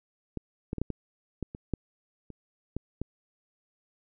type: clicks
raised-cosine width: 3 ms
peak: -20 / -18 / -21 / -15 / -19 / -19 / -26 / -15 / -30 / -19 / -19 dBFS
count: 11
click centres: 0.373 / 0.731 / 0.783 / 0.816 / 0.903 / 1.427 / 1.549 / 1.737 / 2.303 / 2.766 / 3.016 s
effects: none